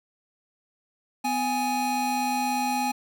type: tone pair together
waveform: square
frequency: 251.3 / 830.6 Hz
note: B3 / G#5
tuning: +30 / 0 cents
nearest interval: octave + major sixth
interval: 2070 cents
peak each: -30 / -26 dBFS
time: 1.24-2.92 s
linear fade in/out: 10 ms
effects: none